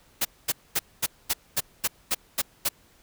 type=noise bursts; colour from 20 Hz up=white; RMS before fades=-24 dBFS; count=10; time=0.21-2.69 s; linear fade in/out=10 ms; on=41 ms; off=230 ms; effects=pink hiss -59 dBFS RMS until 3.02 s